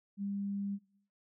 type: tone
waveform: sine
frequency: 200 Hz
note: G3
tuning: 35 cents sharp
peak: -34 dBFS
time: 0.17-0.79 s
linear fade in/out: 50 ms
effects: noise-tail reverb RT60 0.7 s tail -21 dB re dry